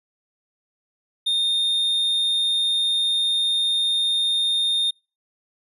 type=tone; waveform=triangle; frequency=3655 Hz; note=A#7; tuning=35 cents flat; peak=-17 dBFS; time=1.26-4.91 s; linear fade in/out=10 ms; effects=noise-tail reverb RT60 0.3 s tail -26 dB re dry + resampled to 32000 Hz